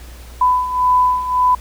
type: beating tone pair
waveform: sine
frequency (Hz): 999 / 1000.8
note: B5 / B5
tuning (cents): +20 / +23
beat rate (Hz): 1.8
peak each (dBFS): -18 / -13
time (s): 0.41-1.55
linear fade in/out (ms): 5
effects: added 60 Hz sine -34 dBFS peak until 1.6 s + pink hiss -42 dBFS RMS until 1.6 s